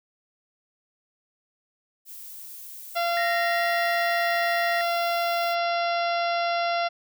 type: noise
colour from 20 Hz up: violet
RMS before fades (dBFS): -41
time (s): 2.05-5.56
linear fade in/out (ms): 50
type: harmonic tone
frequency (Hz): 687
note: F5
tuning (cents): -29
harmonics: 1 / 2 / 3 / 4 / 5 / 6 / 7 / 8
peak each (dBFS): -24 / -30 / -34 / -36 / -38 / -40 / -41 / -42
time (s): 2.95-6.89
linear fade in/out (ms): 20
type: tone with pitch glide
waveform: sine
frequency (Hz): 1864.7 to 1888.5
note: A#6 to A#6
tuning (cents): 0 to +22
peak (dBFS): -27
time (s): 3.17-4.81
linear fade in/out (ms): 0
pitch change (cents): +22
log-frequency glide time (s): 3.4-3.63
effects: none